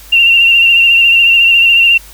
sine tone with vibrato, 2752 Hz, F7, 26 cents flat, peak -4 dBFS, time 0.12-1.98 s, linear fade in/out 10 ms, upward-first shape sine, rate 14 Hz, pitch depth 34 cents each way, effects added 50 Hz sine -36 dBFS peak until 2.13 s + white hiss -37 dBFS RMS until 2.13 s

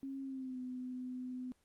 sine tone with pitch glide, 270.9 to 252.8 Hz, C#4 to B3, -40 to +41 cents, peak -40 dBFS, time 0.03-1.52 s, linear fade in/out 0 ms, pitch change -119 cents, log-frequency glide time 0.23-0.6 s, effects pink hiss -75 dBFS RMS until 1.64 s + Opus 24 kbps

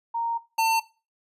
sine / square tone pair in turn, 928 / 899 Hz, A#5 / A5, -8 / +37 cents, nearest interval minor second, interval 55 cents, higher first, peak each -25 / -20 dBFS, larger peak second, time 0.14-0.38 / 0.58-0.8 s, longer first, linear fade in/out 10 ms, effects noise-tail reverb RT60 0.3 s tail -17 dB re dry + resampled to 32000 Hz

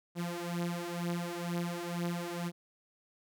sawtooth beating tone pair, 171.9 / 174 Hz, F3 / F3, -27 / -6 cents, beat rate 2.1 Hz, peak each -33 / -33 dBFS, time 0.15-2.52 s, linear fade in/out 50 ms, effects none

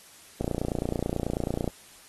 click train, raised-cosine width 2 ms, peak -14 dBFS, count 38, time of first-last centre 0.41-1.677 s, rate 29.2 Hz, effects white hiss -52 dBFS RMS until 2.08 s + AAC 32 kbps

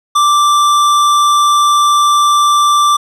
sine tone with hard clipping, 1174.7 Hz, D6, in tune, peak -9 dBFS, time 0.15-2.97 s, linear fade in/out 10 ms, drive 14 dB, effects none

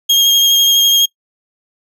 35% pulse tone with vibrato, 3242 Hz, G#7, 42 cents flat, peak -6 dBFS, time 0.09-1.06 s, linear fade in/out 10 ms, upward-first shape sine, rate 12 Hz, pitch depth 15 cents each way, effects noise-tail reverb RT60 0.1 s tail -24 dB re dry

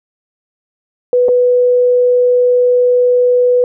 sine tone with dropouts, 493.9 Hz, B4, in tune, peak -7 dBFS, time 1.13-3.64 s, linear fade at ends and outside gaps 1 ms, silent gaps 1.284-1.289 s, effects none

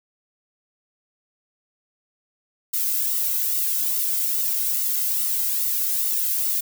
violet noise with flanger, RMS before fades -23 dBFS, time 2.73-6.61 s, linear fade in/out 10 ms, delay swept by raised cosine 1.2 to 1.74 ms, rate 2.4 Hz, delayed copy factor -0.65, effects none

